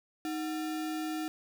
sine tone with sample-and-hold, 312.7 Hz, D#4, 9 cents sharp, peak -32 dBFS, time 0.25-1.28 s, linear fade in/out 0 ms, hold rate 1050 Hz, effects none

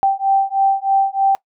sine beating tone pair, 780 / 783.2 Hz, G5 / G5, -9 / -2 cents, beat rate 3.2 Hz, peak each -16 dBFS, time 0.03-1.35 s, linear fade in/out 0 ms, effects noise-tail reverb RT60 0.1 s tail -22 dB re dry

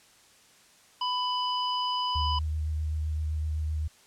harmonic tone, 996 Hz, B5, 14 cents sharp, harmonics 1 / 3 / 5, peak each -28 / -32 / -37 dBFS, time 1.01-2.39 s, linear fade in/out 5 ms
sine tone with vibrato, 77.3 Hz, D#2, 11 cents flat, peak -27 dBFS, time 2.15-3.88 s, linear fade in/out 10 ms, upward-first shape sine, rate 7.8 Hz, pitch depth 17 cents each way
effects white hiss -58 dBFS RMS until 4.06 s + low-pass 9000 Hz 12 dB/octave

